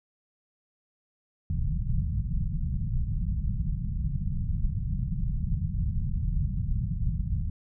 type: low-pass noise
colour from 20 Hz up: pink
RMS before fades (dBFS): -28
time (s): 1.5-7.5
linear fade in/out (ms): 2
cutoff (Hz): 180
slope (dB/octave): 48
effects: none